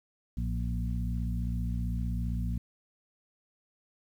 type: harmonic tone with a mistuned harmonic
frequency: 59 Hz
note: A#1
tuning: 22 cents sharp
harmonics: 1 / 2 / 3 / 4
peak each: -31 / -35 / -37 / -40 dBFS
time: 0.37-2.58 s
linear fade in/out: 5 ms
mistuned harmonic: 2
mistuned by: -54 cents
effects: 10-bit